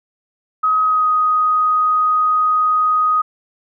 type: tone with pitch glide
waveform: sine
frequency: 1267 to 1249.6 Hz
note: D#6 to D#6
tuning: +31 to +7 cents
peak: -12 dBFS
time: 0.63-3.22 s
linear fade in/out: 10 ms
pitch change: -24 cents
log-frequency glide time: 0.83-1.08 s
effects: none